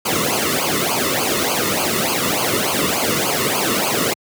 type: noise with flanger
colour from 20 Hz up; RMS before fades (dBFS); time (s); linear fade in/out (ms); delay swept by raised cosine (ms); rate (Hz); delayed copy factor
pink; -19; 0.05-4.14; 10; 0.53 to 1.29; 3.4; -0.9
effects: high-pass 100 Hz 12 dB/octave